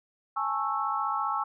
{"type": "chord", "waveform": "sine", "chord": "A major seventh", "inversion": "third", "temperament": "just", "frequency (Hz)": [825, 880, 1100, 1320], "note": ["G#5", "A5", "C#6", "E6"], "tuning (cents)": [-12, 0, -14, 2], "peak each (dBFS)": [-33, -34, -31, -31], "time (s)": [0.36, 1.44], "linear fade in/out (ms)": 10, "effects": []}